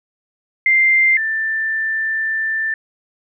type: tone pair in turn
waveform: sine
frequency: 2093 / 1775.5 Hz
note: C7 / A6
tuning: 0 / +15 cents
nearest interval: minor third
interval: 285 cents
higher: first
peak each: -10 / -17 dBFS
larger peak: first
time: 0.66-1.17 / 1.17-2.74 s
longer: second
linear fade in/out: 2 ms
effects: none